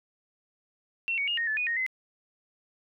sine tone with pitch steps, 2714 / 2238 / 2847 / 1857 / 1737 / 2475 / 1863 / 2047 Hz, E7 / C#7 / F7 / A#6 / A6 / D#7 / A#6 / C7, +50 / +16 / +33 / -7 / -23 / -10 / -2 / -38 cents, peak -26 dBFS, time 1.08-1.864 s, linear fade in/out 0 ms, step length 98 ms, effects none

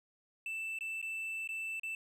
triangle tone with dropouts, 2653 Hz, E7, 10 cents sharp, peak -35 dBFS, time 0.46-1.95 s, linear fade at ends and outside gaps 2 ms, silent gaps 0.788-0.808 / 1.016-1.026 / 1.475-1.489 / 1.797-1.833 s, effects none

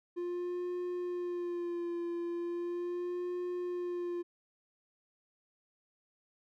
triangle tone with vibrato, 350 Hz, F4, 4 cents sharp, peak -32 dBFS, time 0.16-4.23 s, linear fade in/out 20 ms, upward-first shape sine, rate 0.38 Hz, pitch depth 33 cents each way, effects none

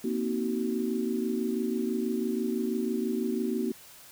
sine chord, C half-diminished seventh, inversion third, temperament just, 235.5 / 261.6 / 314 / 376.7 Hz, Bb3 / C4 / Eb4 / Gb4, +18 / 0 / +16 / +31 cents, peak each -30 / -34 / -35 / -32 dBFS, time 0.04-3.72 s, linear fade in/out 5 ms, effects white hiss -51 dBFS RMS until 4.11 s

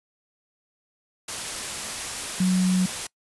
sine tone in noise, 184.6 Hz, F#3, 4 cents flat, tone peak -18 dBFS, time 2.4-2.86 s, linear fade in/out 5 ms, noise white, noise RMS -31 dBFS, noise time 1.28-3.07 s, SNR +10 dB, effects noise-tail reverb RT60 0.1 s tail -24 dB re dry + resampled to 24000 Hz

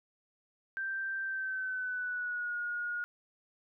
sine tone with pitch glide, 1568 to 1437.9 Hz, G6 to F#6, 0 to -50 cents, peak -33 dBFS, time 0.77-3.04 s, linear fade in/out 0 ms, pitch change -150 cents, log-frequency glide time 1.23-2.57 s, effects none

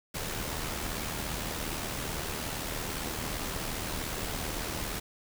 pink noise with amplitude modulation, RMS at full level -33 dBFS, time 0.14-5 s, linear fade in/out 10 ms, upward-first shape sine, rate 77.5 Hz, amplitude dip 45%, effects none

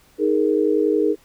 sine chord, D# suspended fourth, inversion none, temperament equal with one note detuned, 312.6 / 415.3 / 466.2 Hz, D#4 / G#4 / A#4, +8 / 0 / 0 cents, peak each -20 / -19 / -21 dBFS, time 0.18-1.16 s, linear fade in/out 50 ms, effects pink hiss -55 dBFS RMS until 1.24 s

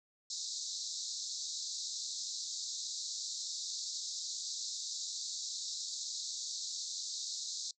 pink band-pass noise, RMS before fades -41 dBFS, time 0.3-7.71 s, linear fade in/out 2 ms, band 3800 to 7500 Hz, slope 96 dB/octave, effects noise-tail reverb RT60 0.1 s tail -22 dB re dry

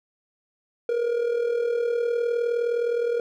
triangle tone with amplitude modulation, 473.3 Hz, A#4, 26 cents sharp, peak -17 dBFS, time 0.89-3.2 s, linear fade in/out 2 ms, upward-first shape sine, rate 39.5 Hz, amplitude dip 60%, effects none

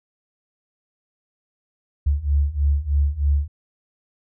sine beating tone pair, 70 / 73.2 Hz, C#2 / D2, +18 / -5 cents, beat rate 3.2 Hz, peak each -21 / -19 dBFS, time 2.06-3.48 s, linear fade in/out 10 ms, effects none

